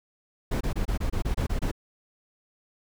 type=noise bursts; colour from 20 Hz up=brown; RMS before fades=-26 dBFS; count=10; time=0.51-1.715 s; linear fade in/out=10 ms; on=98 ms; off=25 ms; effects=none